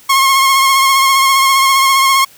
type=tone with vibrato; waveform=sawtooth; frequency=1080 Hz; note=C#6; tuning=45 cents flat; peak=-4 dBFS; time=0.09-2.25 s; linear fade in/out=10 ms; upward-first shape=triangle; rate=15 Hz; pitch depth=37 cents each way; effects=white hiss -43 dBFS RMS until 2.37 s